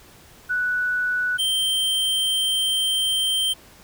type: tone pair in turn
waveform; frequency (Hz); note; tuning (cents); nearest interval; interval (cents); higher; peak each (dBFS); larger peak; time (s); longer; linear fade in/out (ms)
sine / square; 1480 / 3136; F#6 / G7; 0 / 0; octave + minor second; 1300; second; -20; neither; 0.49-1.38 / 1.38-3.54; second; 20
effects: pink hiss -49 dBFS RMS until 3.83 s